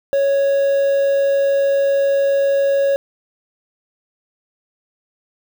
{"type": "tone with quantisation", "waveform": "triangle", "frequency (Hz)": 554.4, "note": "C#5", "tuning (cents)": 0, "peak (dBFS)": -11, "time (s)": [0.13, 2.96], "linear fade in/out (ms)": 0, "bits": 6, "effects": []}